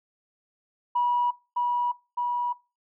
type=tone with echo; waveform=sine; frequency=970 Hz; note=B5; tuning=31 cents flat; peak=-20 dBFS; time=0.95-1.31 s; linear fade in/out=10 ms; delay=610 ms; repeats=2; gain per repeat=-2 dB; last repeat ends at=2.53 s; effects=noise-tail reverb RT60 0.3 s tail -22 dB re dry + tanh soft clip ceiling -16 dBFS